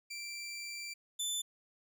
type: tone pair in turn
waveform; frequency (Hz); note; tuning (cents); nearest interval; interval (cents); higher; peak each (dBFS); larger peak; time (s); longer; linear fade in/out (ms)
20% pulse; 2349 / 3520; D7 / A7; 0 / 0; perfect fifth; 700; second; -36 / -28; second; 0.1-0.94 / 1.19-1.42; first; 10
effects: none